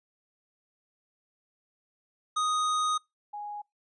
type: tone pair in turn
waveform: square / sine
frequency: 1245 / 828.9 Hz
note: D#6 / G#5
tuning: +1 / -4 cents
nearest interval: perfect fifth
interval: 705 cents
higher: first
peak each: -26 / -35 dBFS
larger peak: first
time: 2.36-2.98 / 3.33-3.62 s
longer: first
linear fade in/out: 10 ms
effects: noise-tail reverb RT60 0.2 s tail -26 dB re dry + resampled to 22050 Hz